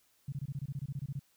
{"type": "tone bursts", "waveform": "sine", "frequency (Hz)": 138.59, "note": "C#3", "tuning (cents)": 0, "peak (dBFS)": -34, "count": 14, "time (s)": [0.28, 1.194], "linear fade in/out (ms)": 5, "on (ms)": 43, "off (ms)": 24, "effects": ["white hiss -70 dBFS RMS until 1.36 s"]}